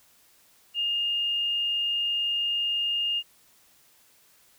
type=tone; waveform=sine; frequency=2829 Hz; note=F7; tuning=22 cents sharp; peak=-24 dBFS; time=0.74-3.23 s; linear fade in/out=50 ms; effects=white hiss -60 dBFS RMS until 4.58 s